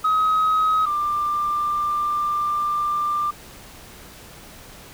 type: tone pair in turn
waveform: sine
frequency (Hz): 1268 / 1188.9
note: D#6 / D6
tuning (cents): +32 / +21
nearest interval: minor second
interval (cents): 111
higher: first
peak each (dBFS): -14 / -19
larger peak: first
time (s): 0.04-0.86 / 0.86-3.31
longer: second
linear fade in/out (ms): 10
effects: tanh soft clip ceiling -14 dBFS + pink hiss -43 dBFS RMS until 4.93 s